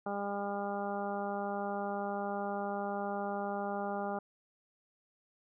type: harmonic tone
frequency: 201.4 Hz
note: G3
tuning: 47 cents sharp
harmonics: 1 / 2 / 3 / 4 / 5 / 6 / 7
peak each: -40 / -41 / -40 / -38 / -49 / -45 / -47 dBFS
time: 0.06-4.19 s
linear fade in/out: 5 ms
effects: none